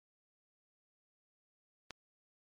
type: click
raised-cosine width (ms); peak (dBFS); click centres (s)
0.2; -25; 1.907
effects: MP3 64 kbps